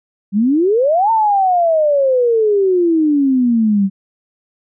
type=exponential two-way sweep; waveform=sine; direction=up then down; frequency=190 to 915 to 190 Hz; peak=-10 dBFS; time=0.32-3.9 s; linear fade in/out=50 ms; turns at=1.11 s; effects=none